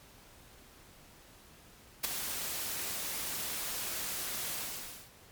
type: noise with ADSR envelope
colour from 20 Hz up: white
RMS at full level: -28 dBFS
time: 2.03-5.11 s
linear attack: 18 ms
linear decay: 7 ms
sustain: -9 dB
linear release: 560 ms
effects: pink hiss -57 dBFS RMS until 5.31 s + MP3 96 kbps